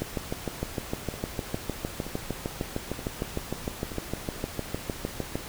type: two click trains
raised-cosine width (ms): 2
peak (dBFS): -23 / -15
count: 4 / 36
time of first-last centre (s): 1.14-3.918 / 0.02-5.355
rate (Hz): 1.08 / 6.56
effects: pink hiss -40 dBFS RMS until 5.48 s